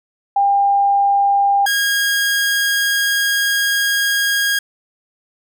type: tone pair in turn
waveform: sine / sawtooth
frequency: 800 / 1632.7 Hz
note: G5 / G#6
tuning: +35 / -30 cents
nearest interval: octave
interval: 1235 cents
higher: second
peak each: -11 dBFS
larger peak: neither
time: 0.36-1.66 / 1.66-4.59 s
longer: second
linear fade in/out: 5 ms
effects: none